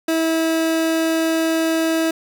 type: tone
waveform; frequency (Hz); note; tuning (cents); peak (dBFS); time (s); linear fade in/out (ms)
30% pulse; 324.5; E4; -27; -14; 0.08-2.11; 5
effects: none